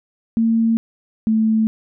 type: tone pair in turn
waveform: sine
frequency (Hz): 226.9 / 220.2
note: A#3 / A3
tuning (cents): -47 / +2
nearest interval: minor second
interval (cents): 51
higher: first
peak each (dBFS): -13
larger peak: neither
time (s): 0.37-0.77 / 1.27-1.67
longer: neither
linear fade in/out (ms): 0
effects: none